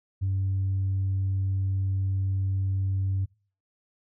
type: tone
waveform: sine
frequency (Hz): 96.2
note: G2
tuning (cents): -32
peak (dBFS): -22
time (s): 0.21-3.26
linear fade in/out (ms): 20
effects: noise-tail reverb RT60 0.4 s tail -24 dB re dry + tanh soft clip ceiling -21 dBFS